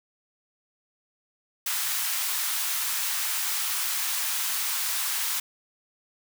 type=high-pass noise; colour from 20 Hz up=white; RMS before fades=-28 dBFS; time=1.66-5.4 s; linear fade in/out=5 ms; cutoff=890 Hz; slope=24 dB/octave; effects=none